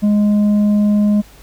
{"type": "tone with tanh clipping", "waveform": "triangle", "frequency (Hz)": 207.7, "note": "G#3", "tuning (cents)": 0, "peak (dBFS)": -11, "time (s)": [0.02, 1.22], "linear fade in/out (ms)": 20, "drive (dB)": 9, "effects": ["added 50 Hz sine -42 dBFS peak until 1.42 s", "pink hiss -45 dBFS RMS until 1.42 s"]}